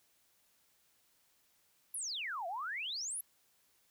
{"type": "exponential two-way sweep", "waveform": "sine", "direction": "down then up", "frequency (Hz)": [11720, 657, 11720], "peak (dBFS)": -37, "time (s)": [1.94, 3.21], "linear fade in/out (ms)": 5, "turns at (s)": 2.47, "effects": ["white hiss -72 dBFS RMS until 3.9 s"]}